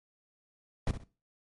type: noise with echo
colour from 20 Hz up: brown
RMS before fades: -27 dBFS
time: 0.87-0.91 s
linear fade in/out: 2 ms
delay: 64 ms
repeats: 2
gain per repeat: -11 dB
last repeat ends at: 1.038 s
effects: noise-tail reverb RT60 0.3 s tail -17 dB re dry + MP3 48 kbps

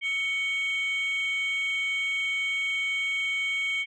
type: tone pair together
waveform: sine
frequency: 2227 / 3149 Hz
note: C#7 / G7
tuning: +7 / +7 cents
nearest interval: tritone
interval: 600 cents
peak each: -24 / -31 dBFS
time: 0.01-3.86 s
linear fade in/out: 50 ms
effects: tanh soft clip ceiling -23 dBFS

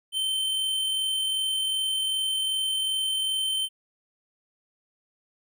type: tone with amplitude modulation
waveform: square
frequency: 3097 Hz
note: G7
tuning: 22 cents flat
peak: -24 dBFS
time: 0.12-3.69 s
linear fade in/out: 50 ms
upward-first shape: sine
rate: 42.6 Hz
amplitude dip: 25%
effects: none

